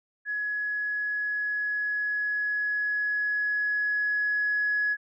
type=tone with level ramp; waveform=sine; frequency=1684 Hz; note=G#6; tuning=24 cents sharp; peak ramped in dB=-27 to -22 dBFS; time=0.25-4.97 s; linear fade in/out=50 ms; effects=tanh soft clip ceiling -18 dBFS